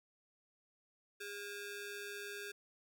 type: ring-modulated tone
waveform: sawtooth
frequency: 1015 Hz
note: B5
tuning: 47 cents sharp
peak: -37 dBFS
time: 1.2-2.52 s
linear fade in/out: 10 ms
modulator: 607 Hz
effects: 12-bit